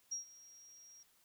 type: tone with ADSR envelope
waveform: sine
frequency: 5640 Hz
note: F8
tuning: 16 cents sharp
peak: -36 dBFS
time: 0.11-1.03 s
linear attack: 14 ms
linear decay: 120 ms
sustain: -20 dB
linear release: 4 ms
effects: white hiss -71 dBFS RMS until 1.24 s